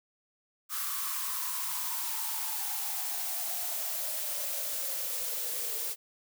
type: noise with high-pass filter sweep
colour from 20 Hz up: blue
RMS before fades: -34 dBFS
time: 0.69-5.96 s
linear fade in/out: 50 ms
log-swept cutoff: 1200 to 440 Hz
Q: 8.1
effects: none